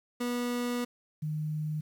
30% pulse / sine tone pair in turn, 243.2 / 153.21 Hz, B3 / D#3, -26 / -26 cents, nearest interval minor sixth, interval 800 cents, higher first, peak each -27 / -30 dBFS, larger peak first, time 0.2-0.85 / 1.22-1.81 s, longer first, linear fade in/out 10 ms, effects 10-bit

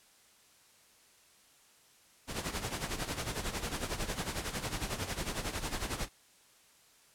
pink noise with tremolo, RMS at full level -34 dBFS, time 2.27-6.09 s, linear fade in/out 50 ms, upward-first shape sine, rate 11 Hz, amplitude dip 70%, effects white hiss -63 dBFS RMS until 7.14 s + low-pass 11000 Hz 12 dB/octave

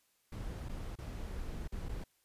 brown noise with dropouts, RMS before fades -41 dBFS, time 0.32-2.04 s, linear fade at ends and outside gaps 5 ms, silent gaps 0.687-0.692 / 0.956-0.986 / 1.677-1.721 / 1.886-1.891 s, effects white hiss -74 dBFS RMS until 2.24 s + resampled to 32000 Hz

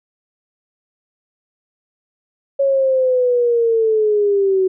sine linear sweep, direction down, 554.4 to 372.1 Hz, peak -12 dBFS, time 2.59-4.68 s, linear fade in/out 10 ms, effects none

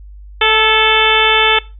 harmonic tone with a mistuned harmonic, 439.2 Hz, A4, 3 cents flat, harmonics 1 / 2 / 3 / 4 / 5 / 6 / 7 / 8, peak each -17 / -17 / -17 / -17 / -17 / -17 / -17 / -17 dBFS, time 0.41-1.59 s, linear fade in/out 5 ms, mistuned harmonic 4, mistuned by -32 cents, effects noise-tail reverb RT60 0.3 s tail -21 dB re dry + added 50 Hz sine -32 dBFS peak until 1.79 s

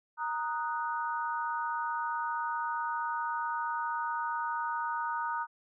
sine chord, D# minor, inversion second, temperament equal, 932.3 / 1244.5 / 1480 Hz, A#5 / D#6 / F#6, 0 / 0 / 0 cents, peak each -33 / -36 / -38 dBFS, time 0.17-5.47 s, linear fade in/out 50 ms, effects none

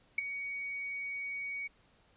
sine tone with ADSR envelope, 2245 Hz, C#7, 21 cents sharp, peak -24 dBFS, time 0.18-1.68 s, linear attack 5 ms, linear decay 12 ms, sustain -12 dB, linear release 16 ms, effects pink hiss -67 dBFS RMS until 2.16 s + resampled to 8000 Hz

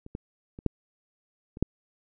clicks, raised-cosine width 3 ms, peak -30 / -21 / -28 / -10 / -28 / -9 dBFS, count 6, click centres 0.064 / 0.151 / 0.589 / 0.663 / 1.571 / 1.626 s, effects none

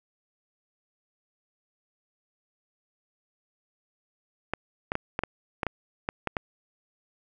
clicks, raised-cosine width 0.5 ms, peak -12 dBFS, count 10, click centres 4.536 / 4.919 / 4.954 / 5.191 / 5.236 / 5.632 / 5.667 / 6.089 / 6.273 / 6.368 s, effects none

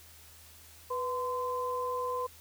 sine tone pair together, 493.9 / 1029.2 Hz, B4 / C6, 0 / -29 cents, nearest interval octave + minor second, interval 1271 cents, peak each -34 / -33 dBFS, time 0.9-2.27 s, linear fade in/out 10 ms, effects added 80 Hz sine -58 dBFS peak until 2.4 s + white hiss -55 dBFS RMS until 2.4 s

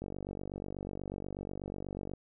click train, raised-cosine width 2 ms, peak -26 dBFS, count 103, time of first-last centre 0.02-2.136 s, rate 48.2 Hz, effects none

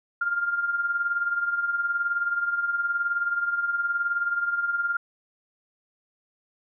sine tone with tremolo, 1400 Hz, F6, 4 cents sharp, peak -20 dBFS, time 0.21-4.97 s, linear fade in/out 5 ms, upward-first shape triangle, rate 19 Hz, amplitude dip 70%, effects none

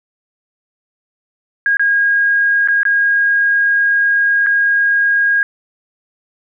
sine tone with dropouts, 1632 Hz, G#6, 31 cents flat, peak -10 dBFS, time 1.66-5.43 s, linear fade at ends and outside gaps 1 ms, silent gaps 1.77-1.795 / 2.675-2.685 / 2.832-2.852 / 4.463-4.468 s, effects none

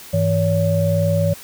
sine tone cluster, 100.7 / 162.6 / 566 Hz, G2 / E3 / C#5, +47 / -23 / +36 cents, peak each -19 dBFS, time 0.13-1.34 s, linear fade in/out 10 ms, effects white hiss -39 dBFS RMS until 1.43 s

